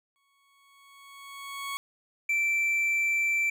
20% pulse tone with exponential growth, 1110 Hz, C#6, 2 cents sharp, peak -26 dBFS, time 0.16-1.77 s, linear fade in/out 0 ms, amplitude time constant 350 ms
triangle tone, 2338 Hz, D7, 8 cents flat, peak -22 dBFS, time 2.29-3.5 s, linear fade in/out 5 ms
effects none

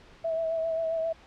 sine tone with vibrato, 652 Hz, E5, 19 cents flat, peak -26 dBFS, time 0.24-1.13 s, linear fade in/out 10 ms, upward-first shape sine, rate 7.5 Hz, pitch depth 27 cents each way, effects pink hiss -54 dBFS RMS until 1.26 s + low-pass 4000 Hz 12 dB/octave

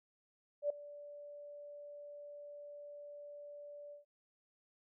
sine tone with ADSR envelope, 582 Hz, D5, 16 cents flat, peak -29 dBFS, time 0.62-4.05 s, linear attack 79 ms, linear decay 5 ms, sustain -19 dB, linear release 130 ms, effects none

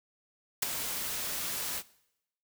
white noise with ADSR envelope, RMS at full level -25 dBFS, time 0.62-1.83 s, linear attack 9 ms, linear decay 9 ms, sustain -10 dB, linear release 54 ms, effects noise-tail reverb RT60 0.8 s tail -20 dB re dry

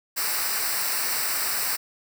white noise with comb filter, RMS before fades -26 dBFS, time 0.16-1.77 s, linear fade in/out 20 ms, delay 0.3 ms, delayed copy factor -0.75, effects none

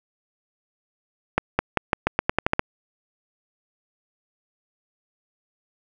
accelerating click train, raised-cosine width 0.5 ms, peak -3 dBFS, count 11, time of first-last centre 1.38-2.594 s, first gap 210 ms, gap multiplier 0.87, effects none

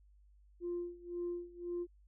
sine tone with tremolo, 349.2 Hz, F4, in tune, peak -34 dBFS, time 0.6-1.87 s, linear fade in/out 50 ms, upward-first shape sine, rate 1.9 Hz, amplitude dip 90%, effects tanh soft clip ceiling -32 dBFS + added 50 Hz sine -61 dBFS peak until 2.07 s

